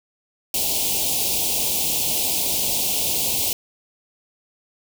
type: band-stop noise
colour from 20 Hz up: white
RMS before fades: -22 dBFS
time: 0.54-3.53 s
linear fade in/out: 2 ms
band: 900 to 2500 Hz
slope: 48 dB/octave
effects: none